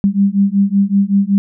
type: beating tone pair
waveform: sine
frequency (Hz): 196 / 201.3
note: G3 / G3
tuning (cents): 0 / +46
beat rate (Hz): 5.3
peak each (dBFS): -13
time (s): 0.04-1.38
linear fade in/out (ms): 0
effects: none